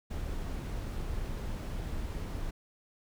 brown noise, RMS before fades -36 dBFS, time 0.1-2.51 s, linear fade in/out 10 ms, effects none

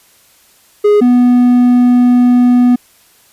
triangle tone pair in turn, 415.3 / 245.9 Hz, G#4 / B3, 0 / -7 cents, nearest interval major sixth, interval 907 cents, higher first, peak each -3 dBFS, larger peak neither, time 0.84-1.01 / 1.01-2.76 s, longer second, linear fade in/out 10 ms, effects white hiss -48 dBFS RMS until 3.32 s + resampled to 32000 Hz

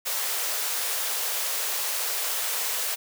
white high-pass noise, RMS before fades -28 dBFS, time 0.05-2.96 s, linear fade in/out 20 ms, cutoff 420 Hz, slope 48 dB/octave, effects none

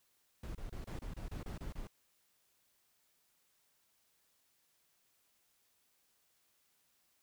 brown noise bursts, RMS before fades -43 dBFS, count 10, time 0.43-1.873 s, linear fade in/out 5 ms, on 120 ms, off 27 ms, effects white hiss -75 dBFS RMS until 7.22 s

